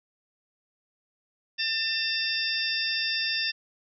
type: harmonic tone with a mistuned harmonic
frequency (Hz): 897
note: A5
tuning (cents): +33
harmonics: 2 / 3 / 4 / 5 / 6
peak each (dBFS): -32 / -32 / -32 / -32 / -32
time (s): 1.58-3.52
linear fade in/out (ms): 20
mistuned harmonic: 5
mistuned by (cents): +110
effects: none